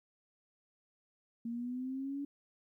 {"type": "linear sweep", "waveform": "sine", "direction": "up", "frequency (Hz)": [230, 285.6], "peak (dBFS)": -36, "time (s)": [1.45, 2.25], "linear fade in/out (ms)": 5, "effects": ["13-bit"]}